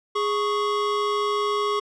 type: tone pair together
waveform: square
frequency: 414.1 / 1108.7 Hz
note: G#4 / C#6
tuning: -5 / 0 cents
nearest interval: octave + perfect fourth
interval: 1705 cents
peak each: -25 dBFS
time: 0.15-1.8 s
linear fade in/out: 10 ms
effects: low-pass 5000 Hz 12 dB/octave